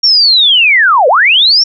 sine linear two-way sweep, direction down then up, 5588 to 473.6 to 5588 Hz, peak -4 dBFS, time 0.03-1.64 s, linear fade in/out 10 ms, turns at 1.08 s, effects none

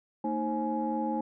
sine tone cluster, 227.1 / 311.1 / 532 / 840 Hz, A#3 / D#4 / C5 / G#5, -45 / 0 / +29 / +19 cents, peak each -32 / -33 / -36 / -32 dBFS, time 0.24-1.21 s, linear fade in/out 5 ms, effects tanh soft clip ceiling -18 dBFS

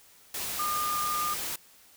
sine tone in noise, 1211 Hz, D#6, 47 cents flat, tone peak -28 dBFS, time 0.59-1.34 s, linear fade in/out 5 ms, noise white, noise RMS -34 dBFS, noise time 0.34-1.56 s, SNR +3 dB, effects white hiss -57 dBFS RMS until 1.96 s

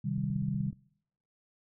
sine chord, C minor, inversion none, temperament equal, 130.81 / 155.56 / 196 Hz, C3 / Eb3 / G3, 0 / 0 / 0 cents, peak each -34 dBFS, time 0.04-0.71 s, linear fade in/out 10 ms
click train, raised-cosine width 5 ms, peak -33 dBFS, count 10, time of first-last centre 0.18-0.729 s, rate 16.4 Hz
effects noise-tail reverb RT60 0.7 s tail -24 dB re dry

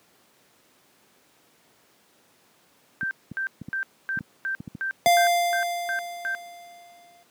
sine tone bursts, 1566 Hz, G6, 2 cents flat, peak -25 dBFS, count 10, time 3.01-6.35 s, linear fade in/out 0 ms, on 100 ms, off 260 ms
clicks, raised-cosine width 5 ms, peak -17 dBFS, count 10, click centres 3.031 / 3.316 / 3.616 / 3.685 / 4.173 / 4.208 / 4.604 / 4.677 / 4.751 / 5.068 s
square tone with exponential decay, 696 Hz, F5, 6 cents flat, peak -15 dBFS, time 5.06-7.23 s, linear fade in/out 0 ms, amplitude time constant 470 ms
effects pink hiss -60 dBFS RMS until 7.3 s + high-pass 200 Hz 12 dB/octave

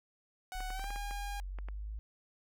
sawtooth tone with pitch glide, 744 to 811.3 Hz, F#5 to G#5, +9 to -41 cents, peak -37 dBFS, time 0.52-1.4 s, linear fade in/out 0 ms, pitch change +150 cents, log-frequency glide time 0.72-0.9 s
sine exponential sweep, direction up, 35.21 to 54.4 Hz, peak -38 dBFS, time 0.55-1.99 s, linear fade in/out 0 ms
clicks, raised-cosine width 0.5 ms, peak -32 dBFS, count 9, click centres 0.605 / 0.704 / 0.795 / 0.842 / 0.905 / 0.96 / 1.11 / 1.587 / 1.686 s
effects none

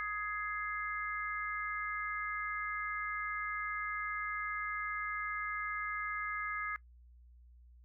harmonic tone, 417.5 Hz, G#4, 9 cents sharp, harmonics 3 / 4 / 5, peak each -39 / -40 / -41 dBFS, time 0-6.76 s, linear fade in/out 0 ms, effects noise-tail reverb RT60 0.1 s tail -20 dB re dry + added 60 Hz sine -56 dBFS peak until 7.84 s

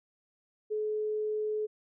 sine tone, 427.4 Hz, G#4, 50 cents sharp, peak -29 dBFS, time 0.7-1.67 s, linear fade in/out 20 ms, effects none

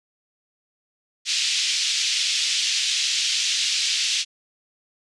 pink band-pass noise, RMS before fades -23 dBFS, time 1.25-4.25 s, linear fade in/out 50 ms, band 2800 to 6400 Hz, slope 24 dB/octave, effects resampled to 24000 Hz

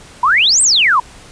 sine exponential two-way sweep, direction up then down, 932.3 to 8690 to 932.3 Hz, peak -8 dBFS, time 0.23-1 s, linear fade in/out 5 ms, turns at 0.62 s, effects pink hiss -39 dBFS RMS until 1.31 s + resampled to 22050 Hz

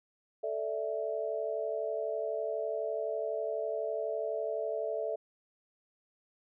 sine chord, A suspended fourth, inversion none, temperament equal, 440 / 587.3 / 659.3 Hz, A4 / D5 / E5, 0 / 0 / 0 cents, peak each -36 / -37 / -35 dBFS, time 0.43-5.16 s, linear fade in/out 10 ms, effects none

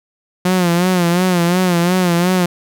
sawtooth tone with vibrato, 177.7 Hz, F3, 30 cents sharp, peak -8 dBFS, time 0.45-2.46 s, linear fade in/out 5 ms, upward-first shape sine, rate 2.8 Hz, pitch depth 78 cents each way, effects none

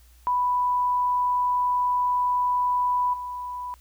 sine tone with level steps, 989 Hz, B5, 2 cents sharp, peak -20 / -30 dBFS, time 0.27-3.74 s, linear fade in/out 0 ms, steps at 3.13 s, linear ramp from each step 10 ms, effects added 60 Hz sine -51 dBFS peak until 3.8 s + white hiss -60 dBFS RMS until 3.8 s

